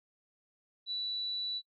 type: tone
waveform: sine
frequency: 3951 Hz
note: B7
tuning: in tune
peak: -33 dBFS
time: 0.86-1.62 s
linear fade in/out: 50 ms
effects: noise-tail reverb RT60 0.1 s tail -23 dB re dry